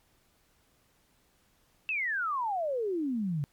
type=exponential sweep; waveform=sine; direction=down; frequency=2700 to 136.9 Hz; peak=-28 dBFS; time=1.89-3.44 s; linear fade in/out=0 ms; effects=pink hiss -68 dBFS RMS until 3.52 s + MP3 96 kbps